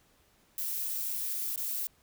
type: noise with dropouts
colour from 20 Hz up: violet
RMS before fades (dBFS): -34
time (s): 0.58-1.87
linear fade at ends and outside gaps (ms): 1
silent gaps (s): 1.56-1.576
effects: pink hiss -66 dBFS RMS until 2.02 s